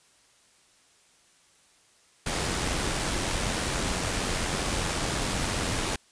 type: noise with amplitude modulation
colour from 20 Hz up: pink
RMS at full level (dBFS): -27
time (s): 2.26-5.96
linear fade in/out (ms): 5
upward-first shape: sine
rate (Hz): 89.6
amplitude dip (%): 35
effects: white hiss -61 dBFS RMS until 6.11 s + resampled to 22050 Hz